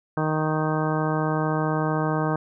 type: harmonic tone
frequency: 155.56 Hz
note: D#3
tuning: in tune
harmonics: 1 / 2 / 3 / 4 / 5 / 6 / 7 / 8 / 10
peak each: -25 / -28 / -30 / -31 / -32 / -33 / -33 / -34 / -35 dBFS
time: 0.17-2.36 s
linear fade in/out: 2 ms
effects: none